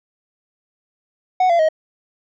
triangle tone with pitch steps, 740 / 682.5 / 629.5 Hz, F#5 / F5 / D#5, 0 / -40 / +20 cents, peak -10 dBFS, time 1.4-1.688 s, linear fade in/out 5 ms, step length 96 ms, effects resampled to 16000 Hz

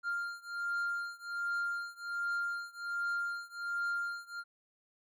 triangle beating tone pair, 1396.9 / 1398.2 Hz, F6 / F6, 0 / +2 cents, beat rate 1.3 Hz, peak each -35 / -36 dBFS, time 0.03-4.44 s, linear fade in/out 50 ms, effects none

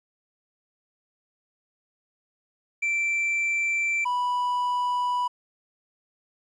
triangle tone pair in turn, 2342 / 984.7 Hz, D7 / B5, -5 / -5 cents, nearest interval octave + minor third, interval 1500 cents, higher first, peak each -21 dBFS, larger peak neither, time 2.82-4.05 / 4.05-5.28 s, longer neither, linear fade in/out 10 ms, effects resampled to 24000 Hz + 10-bit

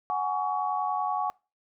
sine chord, F# suspended second, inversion none, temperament equal with one note detuned, 740 / 830.6 / 1124.9 Hz, F#5 / G#5 / C#6, 0 / 0 / +25 cents, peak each -30 dBFS, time 0.1-1.3 s, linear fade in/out 0 ms, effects noise-tail reverb RT60 0.3 s tail -25 dB re dry

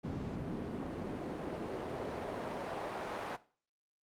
pink noise with band-pass filter sweep, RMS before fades -40 dBFS, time 0.03-3.37 s, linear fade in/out 20 ms, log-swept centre 200 to 820 Hz, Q 1, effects noise-tail reverb RT60 0.4 s tail -17 dB re dry + Opus 48 kbps

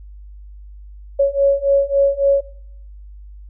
sine beating tone pair, 554.4 / 558 Hz, C#5 / C#5, 0 / +11 cents, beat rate 3.6 Hz, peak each -16 / -15 dBFS, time 1.19-2.41 s, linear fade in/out 10 ms, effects noise-tail reverb RT60 0.7 s tail -19 dB re dry + added 50 Hz sine -35 dBFS peak until 3.49 s

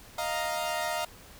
sawtooth chord, Eb suspended second, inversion none, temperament equal, 622.3 / 698.5 / 932.3 Hz, Eb5 / F5 / Bb5, 0 / 0 / 0 cents, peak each -30 / -29 / -31 dBFS, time 0.18-1.05 s, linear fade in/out 5 ms, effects pink hiss -51 dBFS RMS until 1.39 s

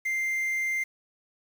triangle tone with quantisation, 2093 Hz, C7, in tune, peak -24 dBFS, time 0.05-0.84 s, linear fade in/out 10 ms, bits 8, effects none

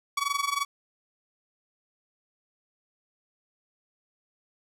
sawtooth tone with amplitude modulation, 1132 Hz, C#6, 36 cents sharp, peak -19 dBFS, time 0.17-0.65 s, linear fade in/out 5 ms, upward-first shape sine, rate 22.8 Hz, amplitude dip 85%, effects low-pass 11000 Hz 12 dB/octave + 10-bit

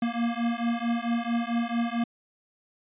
square beating tone pair, 232.4 / 236.9 Hz, A#3 / A#3, -5 / +28 cents, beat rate 4.5 Hz, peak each -29 / -29 dBFS, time 0.02-2.04 s, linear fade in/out 5 ms, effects resampled to 8000 Hz

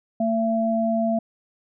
sine tone pair together, 226 / 672.8 Hz, A3 / E5, +47 / +35 cents, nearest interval octave + perfect fifth, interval 1888 cents, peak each -22 / -22 dBFS, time 0.2-1.19 s, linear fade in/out 5 ms, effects none

